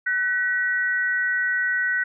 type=tone pair together; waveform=sine; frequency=1500 / 1920.1 Hz; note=F#6 / B6; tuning=+23 / -49 cents; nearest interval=major third; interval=428 cents; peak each=-22 / -24 dBFS; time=0.06-2.04 s; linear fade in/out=10 ms; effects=none